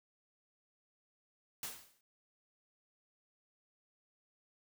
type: noise with exponential decay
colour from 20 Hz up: white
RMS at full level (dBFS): -39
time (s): 1.63-2.01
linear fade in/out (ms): 2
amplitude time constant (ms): 82
effects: none